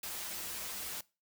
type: noise with comb filter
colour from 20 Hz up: white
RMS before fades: -41 dBFS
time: 0.03-1.01 s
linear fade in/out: 5 ms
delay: 7.3 ms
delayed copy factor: -0.95
effects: noise-tail reverb RT60 0.3 s tail -22 dB re dry